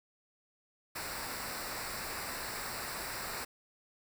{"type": "noise with comb filter", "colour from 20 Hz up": "pink", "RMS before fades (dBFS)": -40, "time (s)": [0.95, 3.45], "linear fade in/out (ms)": 10, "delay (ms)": 0.31, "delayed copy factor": -0.7, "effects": []}